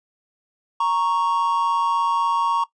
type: tone pair together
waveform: triangle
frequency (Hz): 932.3 / 1108.7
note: A#5 / C#6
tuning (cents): 0 / 0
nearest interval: minor third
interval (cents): 300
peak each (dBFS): -19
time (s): 0.8-2.64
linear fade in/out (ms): 5
effects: noise-tail reverb RT60 0.1 s tail -18 dB re dry + resampled to 22050 Hz